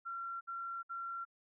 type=tone bursts; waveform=sine; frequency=1367 Hz; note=F6; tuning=37 cents flat; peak=-39 dBFS; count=3; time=0.05-1.252 s; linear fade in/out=20 ms; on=360 ms; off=61 ms; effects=none